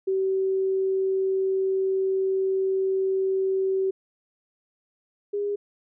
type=tone pair in turn; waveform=sine; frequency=382.6 / 407.5 Hz; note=G4 / G#4; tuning=-42 / -33 cents; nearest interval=minor second; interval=109 cents; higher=second; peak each=-21 / -24 dBFS; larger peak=first; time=0.07-3.91 / 5.33-5.56 s; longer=first; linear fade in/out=10 ms; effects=none